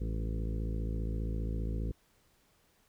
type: harmonic tone with a mistuned harmonic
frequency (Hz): 55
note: A1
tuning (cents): 0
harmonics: 1 / 2 / 3 / 4 / 5 / 6 / 7 / 8 / 9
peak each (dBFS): -33 / -39 / -43 / -45 / -47 / -49 / -50 / -51 / -52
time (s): 0-1.92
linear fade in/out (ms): 10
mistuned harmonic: 4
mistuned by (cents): -53
effects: pink hiss -69 dBFS RMS until 2.88 s